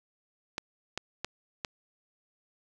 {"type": "clicks", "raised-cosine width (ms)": 0.2, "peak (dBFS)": -15, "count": 4, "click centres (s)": [0.581, 0.976, 1.246, 1.648], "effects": []}